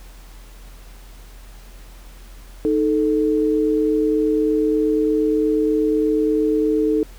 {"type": "tone pair together", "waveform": "sine", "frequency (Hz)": [310, 438.4], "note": ["D#4", "A4"], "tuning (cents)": [-6, -6], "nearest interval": "tritone", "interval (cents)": 600, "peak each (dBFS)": -18, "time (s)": [2.65, 7.03], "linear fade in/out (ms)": 0, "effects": ["added 42 Hz sine -38 dBFS peak until 7.18 s", "pink hiss -48 dBFS RMS until 7.18 s"]}